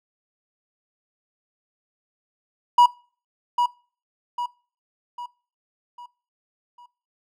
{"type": "tone with echo", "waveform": "triangle", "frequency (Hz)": 968, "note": "B5", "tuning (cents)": -35, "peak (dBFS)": -8, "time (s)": [2.78, 2.86], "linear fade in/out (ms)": 5, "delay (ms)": 800, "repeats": 5, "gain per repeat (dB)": -7, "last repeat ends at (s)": 6.86, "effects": ["noise-tail reverb RT60 0.4 s tail -23 dB re dry"]}